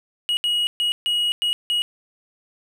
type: tone bursts at uneven times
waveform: triangle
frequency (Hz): 2900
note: F#7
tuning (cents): -35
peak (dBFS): -17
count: 6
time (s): 0.29-0.37 / 0.44-0.67 / 0.8-0.92 / 1.06-1.32 / 1.42-1.53 / 1.7-1.82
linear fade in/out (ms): 0
effects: none